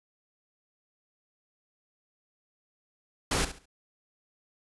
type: noise with echo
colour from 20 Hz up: pink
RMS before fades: -27 dBFS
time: 3.31-3.45 s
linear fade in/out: 5 ms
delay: 69 ms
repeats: 3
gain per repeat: -12 dB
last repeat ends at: 3.657 s
effects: resampled to 24000 Hz